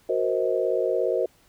sine chord, C half-diminished seventh, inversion second, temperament equal with one note detuned, 370 / 466.2 / 523.3 / 633.9 Hz, Gb4 / Bb4 / C5 / Eb5, 0 / 0 / 0 / +32 cents, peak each -27 / -26 / -26 / -28 dBFS, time 0.09-1.26 s, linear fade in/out 5 ms, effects pink hiss -60 dBFS RMS until 1.48 s

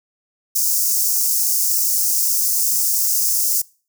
white high-pass noise, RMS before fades -18 dBFS, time 0.55-3.62 s, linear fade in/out 10 ms, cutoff 5200 Hz, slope 48 dB/octave, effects noise-tail reverb RT60 0.4 s tail -24 dB re dry

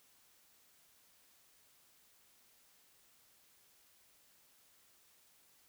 silence, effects white hiss -68 dBFS RMS until 5.68 s

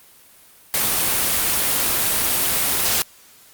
white noise, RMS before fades -19 dBFS, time 0.74-3.02 s, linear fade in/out 0 ms, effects white hiss -49 dBFS RMS until 3.53 s + Opus 32 kbps

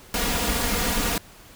pink noise with comb filter, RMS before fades -24 dBFS, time 0.14-1.18 s, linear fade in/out 2 ms, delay 4.2 ms, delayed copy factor +0.75, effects pink hiss -48 dBFS RMS until 1.55 s

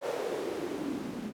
white noise with band-pass filter sweep, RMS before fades -35 dBFS, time 0.01-1.33 s, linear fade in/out 50 ms, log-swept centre 540 to 210 Hz, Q 4.4, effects none

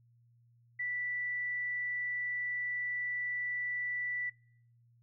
sine tone, 1968 Hz, B6, 7 cents flat, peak -33 dBFS, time 0.79-4.3 s, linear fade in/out 10 ms, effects noise-tail reverb RT60 0.6 s tail -22 dB re dry + added 118 Hz sine -63 dBFS peak until 5.02 s

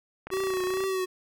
click train, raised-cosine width 0.5 ms, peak -23 dBFS, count 18, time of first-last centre 0.27-0.839 s, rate 29.9 Hz
square tone with vibrato, 375.9 Hz, F#4, 27 cents sharp, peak -27 dBFS, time 0.31-1.06 s, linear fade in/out 20 ms, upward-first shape triangle, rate 2.3 Hz, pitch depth 49 cents each way
effects none

